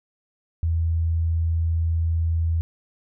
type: tone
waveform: sine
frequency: 82.41 Hz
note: E2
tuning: in tune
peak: -19 dBFS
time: 0.63-2.61 s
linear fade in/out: 0 ms
effects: none